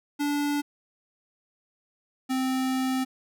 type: tone pair in turn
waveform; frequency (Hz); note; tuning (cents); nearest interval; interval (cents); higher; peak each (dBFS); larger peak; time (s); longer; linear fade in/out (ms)
square; 290 / 260.5; D4 / C4; -22 / -7; major second; 185; first; -25; neither; 0.19-0.62 / 2.29-3.05; second; 20
effects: none